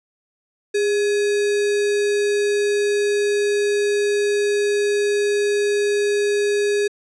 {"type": "tone with sample-and-hold", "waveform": "sine", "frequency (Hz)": 409.8, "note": "G#4", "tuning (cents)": -23, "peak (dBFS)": -16, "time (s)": [0.74, 6.88], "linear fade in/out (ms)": 10, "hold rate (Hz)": 2100, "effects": ["resampled to 22050 Hz"]}